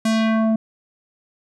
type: tone with low-pass filter sweep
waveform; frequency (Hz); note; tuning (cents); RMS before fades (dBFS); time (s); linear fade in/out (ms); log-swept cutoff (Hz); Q
square; 221.9; A3; +15; -18; 0.05-0.56; 5; 9600 to 460; 1.3
effects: none